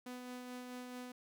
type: tone with tremolo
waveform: sawtooth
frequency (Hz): 249.2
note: B3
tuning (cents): +16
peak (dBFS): -40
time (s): 0.06-1.12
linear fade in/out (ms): 5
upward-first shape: sine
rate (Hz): 4.6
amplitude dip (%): 30
effects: none